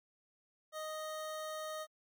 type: tone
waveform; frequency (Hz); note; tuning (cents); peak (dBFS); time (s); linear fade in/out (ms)
25% pulse; 622.3; D#5; 0; -36; 0.72-1.87; 50
effects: MP3 96 kbps